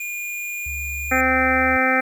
square tone, 2425 Hz, D#7, 45 cents flat, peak -27 dBFS, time 0-1.21 s, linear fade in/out 5 ms
sine tone with pitch glide, 73.42 to 76.45 Hz, D2 to D#2, 0 to -30 cents, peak -30 dBFS, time 0.66-1.77 s, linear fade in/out 5 ms, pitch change +70 cents, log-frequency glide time 1.53-1.64 s
harmonic tone, 259.7 Hz, C4, 13 cents flat, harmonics 1 / 2 / 3 / 5 / 6 / 7 / 8 / 9, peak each -24 / -24 / -24 / -24 / -24 / -24 / -24 / -24 dBFS, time 1.11-2.01 s, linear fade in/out 10 ms
effects 8-bit

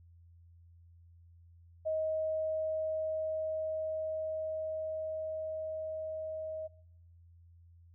sine tone with level ramp, 630 Hz, D#5, 21 cents sharp, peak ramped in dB -30 to -37 dBFS, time 1.85-6.68 s, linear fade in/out 20 ms, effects noise-tail reverb RT60 0.7 s tail -22 dB re dry + added 85 Hz sine -56 dBFS peak until 7.94 s

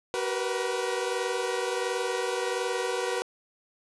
sawtooth tone cluster, 378.8 / 474.3 / 495.7 Hz, F#4 / A#4 / B4, +41 / +30 / +6 cents, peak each -28 dBFS, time 0.14-3.22 s, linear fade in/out 0 ms, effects resampled to 24000 Hz + 10-bit

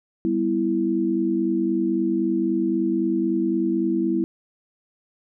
sine chord, E minor, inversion first, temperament equal with one note detuned, 196 / 245.8 / 329.6 Hz, G3 / B3 / E4, 0 / -8 / 0 cents, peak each -26 / -26 / -21 dBFS, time 0.25-4.24 s, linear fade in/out 0 ms, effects none

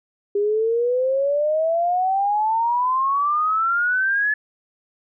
sine exponential sweep, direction up, 401.8 to 1728 Hz, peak -17 dBFS, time 0.35-4.34 s, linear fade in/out 5 ms, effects none

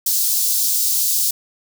white high-pass noise, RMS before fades -18 dBFS, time 0.06-1.31 s, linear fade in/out 5 ms, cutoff 4500 Hz, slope 24 dB/octave, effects none

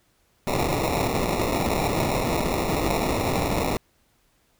white noise with sample-and-hold, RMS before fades -24 dBFS, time 0.47-3.77 s, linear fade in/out 0 ms, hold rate 1575 Hz, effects pink hiss -65 dBFS RMS until 4.59 s

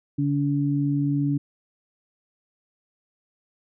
sine tone pair together, 142.9 / 285.4 Hz, D3 / D4, -47 / -49 cents, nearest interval octave, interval 1198 cents, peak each -23 dBFS, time 0.18-1.38 s, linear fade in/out 10 ms, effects none

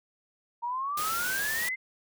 sine exponential sweep, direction up, 931 to 2100 Hz, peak -29 dBFS, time 0.62-1.76 s, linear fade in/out 20 ms
white noise, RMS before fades -34 dBFS, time 0.97-1.69 s, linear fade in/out 5 ms
effects none

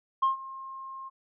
sine tone with ADSR envelope, 1067 Hz, C6, 34 cents sharp, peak -18 dBFS, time 0.22-1.1 s, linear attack 12 ms, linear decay 130 ms, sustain -20 dB, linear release 25 ms, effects tanh soft clip ceiling -18 dBFS

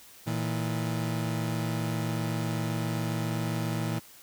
30% pulse tone pair together, 114.76 / 162.3 Hz, A#2 / E3, -27 / -27 cents, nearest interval tritone, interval 600 cents, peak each -28 / -29 dBFS, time 0.26-4 s, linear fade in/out 20 ms, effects white hiss -52 dBFS RMS until 4.22 s

